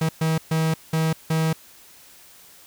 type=tone bursts at uneven times; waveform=45% pulse; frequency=160 Hz; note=D#3; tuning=49 cents sharp; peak=-19 dBFS; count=5; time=0.01-0.09 / 0.21-0.38 / 0.51-0.74 / 0.93-1.13 / 1.3-1.53 s; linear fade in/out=5 ms; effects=white hiss -49 dBFS RMS until 2.66 s